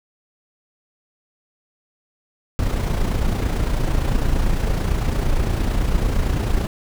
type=noise with amplitude modulation; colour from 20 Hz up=brown; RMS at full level=-17 dBFS; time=2.59-6.67 s; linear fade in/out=0 ms; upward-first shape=sine; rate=28.9 Hz; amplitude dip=50%; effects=none